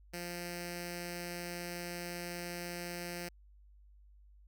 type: tone with notch filter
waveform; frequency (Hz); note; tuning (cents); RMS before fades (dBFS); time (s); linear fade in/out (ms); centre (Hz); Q
5% pulse; 174.61; F3; 0; -42; 0.13-3.29; 10; 1100; 0.76
effects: added 50 Hz sine -57 dBFS peak until 4.47 s